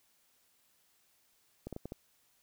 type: clicks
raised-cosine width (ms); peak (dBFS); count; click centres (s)
2; -27; 5; 1.67 / 1.727 / 1.764 / 1.856 / 1.921
effects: white hiss -71 dBFS RMS until 2.42 s